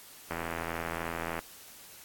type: click train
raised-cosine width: 0.5 ms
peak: -19 dBFS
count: 91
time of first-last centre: 0.31-1.39 s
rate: 83.3 Hz
effects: white hiss -51 dBFS RMS until 2.04 s + AAC 64 kbps